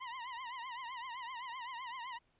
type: tone with vibrato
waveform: sawtooth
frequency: 987.8 Hz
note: B5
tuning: in tune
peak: -38 dBFS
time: 0-2.19 s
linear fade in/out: 20 ms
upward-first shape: triangle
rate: 7.8 Hz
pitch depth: 150 cents each way
effects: pink hiss -75 dBFS RMS until 2.39 s + resampled to 8000 Hz